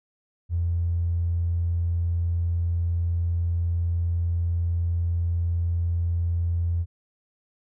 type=tone with tanh clipping; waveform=triangle; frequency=85.3 Hz; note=F2; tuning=40 cents flat; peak=-21 dBFS; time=0.49-6.86 s; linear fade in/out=50 ms; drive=2 dB; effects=none